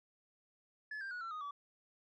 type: tone with pitch steps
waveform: sine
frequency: 1717 / 1583.6 / 1460.6 / 1347.1 / 1242.5 / 1146 Hz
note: A6 / G6 / F#6 / E6 / D#6 / D6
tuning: -43 / +17 / -23 / +37 / -3 / -43 cents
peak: -38 dBFS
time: 0.91-1.51 s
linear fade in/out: 5 ms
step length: 100 ms
effects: tanh soft clip ceiling -40 dBFS